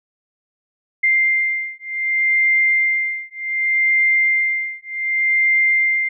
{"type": "beating tone pair", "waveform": "sine", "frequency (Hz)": [2097, 2097.66], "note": ["C7", "C7"], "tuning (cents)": [3, 4], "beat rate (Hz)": 0.66, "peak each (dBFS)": -18, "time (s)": [1.03, 6.09], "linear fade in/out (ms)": 10, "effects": []}